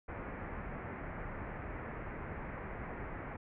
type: low-pass noise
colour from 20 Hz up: pink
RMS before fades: -43 dBFS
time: 0.08-3.37 s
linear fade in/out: 10 ms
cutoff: 2200 Hz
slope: 48 dB/octave
effects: none